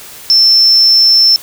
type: tone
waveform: sine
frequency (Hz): 5340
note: E8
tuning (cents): +22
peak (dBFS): -4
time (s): 0.3-1.36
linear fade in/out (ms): 0
effects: white hiss -32 dBFS RMS until 1.42 s